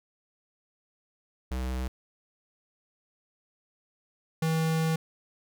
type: tone pair in turn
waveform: square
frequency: 63.7 / 160.96 Hz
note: C2 / E3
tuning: -46 / -41 cents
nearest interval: octave + major third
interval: 1605 cents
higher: second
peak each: -30 / -25 dBFS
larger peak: second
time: 1.51-1.88 / 4.42-4.96 s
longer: second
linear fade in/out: 5 ms
effects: none